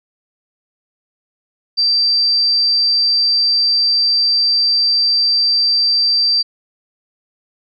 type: tone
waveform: sine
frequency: 4687 Hz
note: D8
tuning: 4 cents flat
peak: -11 dBFS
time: 1.77-6.43 s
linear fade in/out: 20 ms
effects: none